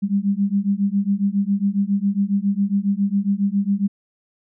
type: beating tone pair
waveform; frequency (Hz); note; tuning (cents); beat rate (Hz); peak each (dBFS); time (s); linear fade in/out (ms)
sine; 196 / 203.3; G3 / G#3; 0 / -37; 7.3; -20; 0.02-3.88; 20
effects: none